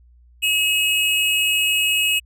square tone pair together, 2568 / 2882 Hz, E7 / F#7, -46 / -46 cents, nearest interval major second, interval 200 cents, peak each -20 / -20 dBFS, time 0.42-2.2 s, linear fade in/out 20 ms, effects added 60 Hz sine -48 dBFS peak until 2.25 s

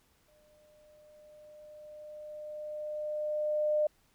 sine tone with exponential growth, 604 Hz, D5, 48 cents sharp, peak -24 dBFS, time 0.28-3.87 s, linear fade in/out 5 ms, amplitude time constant 780 ms, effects pink hiss -69 dBFS RMS until 4.14 s

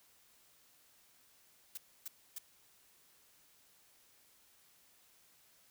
blue noise bursts, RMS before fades -43 dBFS, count 3, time 1.75-2.385 s, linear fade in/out 5 ms, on 25 ms, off 280 ms, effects white hiss -67 dBFS RMS until 5.7 s

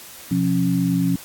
sine tone cluster, 126.6 / 175.9 / 274.2 Hz, B2 / F3 / C#4, +43 / +13 / -19 cents, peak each -25 / -19 / -21 dBFS, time 0.31-1.16 s, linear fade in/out 5 ms, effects white hiss -40 dBFS RMS until 1.24 s + AAC 64 kbps

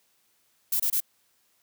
violet noise bursts, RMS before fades -25 dBFS, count 3, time 0.72-1.004 s, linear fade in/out 5 ms, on 78 ms, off 25 ms, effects white hiss -68 dBFS RMS until 1.62 s + high-pass 80 Hz 12 dB/octave

